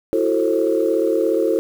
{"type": "chord", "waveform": "sine", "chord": "F# half-diminished seventh", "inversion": "third", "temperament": "just", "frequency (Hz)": [333, 370, 444, 532.8], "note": ["E4", "F#4", "A4", "C5"], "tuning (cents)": [18, 0, 16, 31], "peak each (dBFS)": [-20, -22, -19, -21], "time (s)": [0.13, 1.59], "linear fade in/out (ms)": 0, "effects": ["tanh soft clip ceiling -6 dBFS", "7-bit"]}